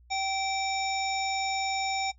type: harmonic tone with a mistuned harmonic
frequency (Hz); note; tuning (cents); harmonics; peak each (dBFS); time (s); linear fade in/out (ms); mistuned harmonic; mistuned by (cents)
775; G5; -20; 1 / 3 / 5 / 7 / 9; -29 / -34 / -36 / -37 / -39; 0.1-2.12; 20; 5; -67
effects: noise-tail reverb RT60 0.1 s tail -19 dB re dry + added 60 Hz sine -54 dBFS peak until 2.18 s